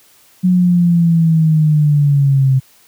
sine linear sweep, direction down, 183.5 to 130.81 Hz, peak -8 dBFS, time 0.43-2.6 s, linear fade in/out 20 ms, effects white hiss -49 dBFS RMS until 2.87 s + high-pass 60 Hz 12 dB/octave

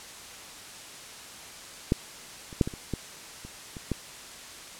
clicks, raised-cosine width 3 ms, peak -8 / -29 / -7 / -18 / -27 / -16 / -28 / -26 / -14 dBFS, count 9, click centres 1.921 / 2.528 / 2.612 / 2.675 / 2.738 / 2.937 / 3.45 / 3.768 / 3.917 s, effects white hiss -44 dBFS RMS until 4.79 s + low-pass 9000 Hz 12 dB/octave

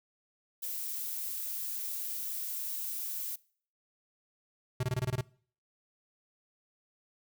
violet noise, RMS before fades -37 dBFS, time 0.62-3.36 s, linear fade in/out 10 ms
square tone bursts, 126.4 Hz, B2, 41 cents sharp, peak -29 dBFS, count 8, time 4.8-5.211 s, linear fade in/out 5 ms, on 33 ms, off 21 ms
effects noise-tail reverb RT60 0.5 s tail -23 dB re dry

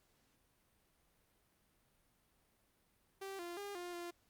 sawtooth tone with pitch steps, 389.4 / 346.8 / 404.4 / 352.7 / 347 Hz, G4 / F4 / G#4 / F4 / F4, -12 / -12 / -46 / +17 / -11 cents, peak -40 dBFS, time 3.21-4.11 s, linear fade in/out 10 ms, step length 180 ms, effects pink hiss -75 dBFS RMS until 4.29 s + Opus 48 kbps

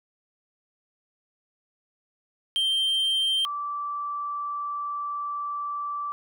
triangle / sine tone pair in turn, 3147 / 1163.9 Hz, G7 / D6, +6 / -16 cents, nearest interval octave + perfect fourth, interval 1722 cents, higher first, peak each -20 / -28 dBFS, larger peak first, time 2.56-3.45 / 3.45-6.12 s, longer second, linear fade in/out 0 ms, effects none

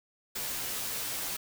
white noise with comb filter, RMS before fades -35 dBFS, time 0.35-1.37 s, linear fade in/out 10 ms, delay 12 ms, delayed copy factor -1, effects none

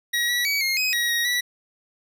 25% pulse tone with pitch steps, 1905 / 1938 / 2272 / 2138 / 2522 / 1903 / 1884 / 1952 Hz, A#6 / B6 / C#7 / C7 / D#7 / A#6 / A#6 / B6, +37 / -33 / +42 / +37 / +23 / +35 / +18 / -21 cents, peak -17 dBFS, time 0.13-1.41 s, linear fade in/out 10 ms, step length 160 ms, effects none

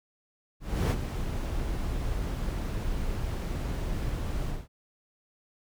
brown noise with ADSR envelope, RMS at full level -22 dBFS, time 0.6-4.68 s, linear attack 310 ms, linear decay 39 ms, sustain -9 dB, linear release 200 ms, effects none

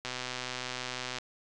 click train, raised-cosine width 0.2 ms, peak -18 dBFS, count 144, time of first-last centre 0.05-1.185 s, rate 126 Hz, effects resampled to 24000 Hz

